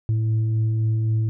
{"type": "tone with frequency modulation", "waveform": "sine", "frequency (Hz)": 110.9, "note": "A2", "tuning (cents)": 14, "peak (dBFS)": -18, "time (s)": [0.09, 1.29], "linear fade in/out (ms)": 0, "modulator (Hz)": 218, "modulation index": 0.23, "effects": []}